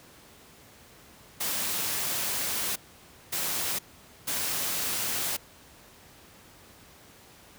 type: noise bursts at uneven times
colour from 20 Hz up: white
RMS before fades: -30 dBFS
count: 3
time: 1.4-2.76 / 3.32-3.79 / 4.27-5.37 s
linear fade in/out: 10 ms
effects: pink hiss -53 dBFS RMS until 7.58 s + high-pass 60 Hz 12 dB/octave